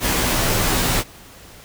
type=noise with comb filter; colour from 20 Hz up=pink; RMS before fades=-19 dBFS; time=0-1.04 s; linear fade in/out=50 ms; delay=14 ms; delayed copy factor=-0.95; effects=pink hiss -43 dBFS RMS until 1.64 s